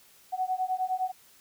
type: beating tone pair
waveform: sine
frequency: 740 / 749.8 Hz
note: F#5 / F#5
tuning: 0 / +23 cents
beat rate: 9.8 Hz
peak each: -30 / -30 dBFS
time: 0.32-1.12 s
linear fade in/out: 20 ms
effects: white hiss -58 dBFS RMS until 1.4 s